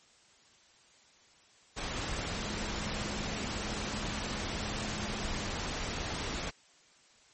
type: tone in noise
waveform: sine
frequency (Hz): 210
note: G#3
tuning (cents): +19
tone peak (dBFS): -43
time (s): 2.34-5.53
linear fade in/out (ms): 20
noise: pink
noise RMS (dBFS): -36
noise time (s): 1.76-6.51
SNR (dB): -10
effects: white hiss -62 dBFS RMS until 7.33 s + MP3 32 kbps